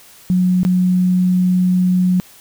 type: tone with dropouts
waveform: sine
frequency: 182.2 Hz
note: F#3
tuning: 26 cents flat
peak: -11 dBFS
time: 0.3-2.2 s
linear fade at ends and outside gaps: 0 ms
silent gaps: 0.632-0.65 s
effects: white hiss -44 dBFS RMS until 2.4 s